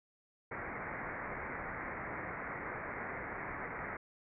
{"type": "low-pass noise", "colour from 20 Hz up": "white", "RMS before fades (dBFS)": -42, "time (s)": [0.51, 3.97], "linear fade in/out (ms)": 5, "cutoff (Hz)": 2200, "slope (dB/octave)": 96, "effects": []}